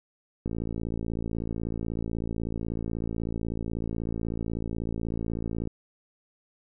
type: click train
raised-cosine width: 3 ms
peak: -19 dBFS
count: 294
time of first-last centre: 0.46-5.674 s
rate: 56.2 Hz
effects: none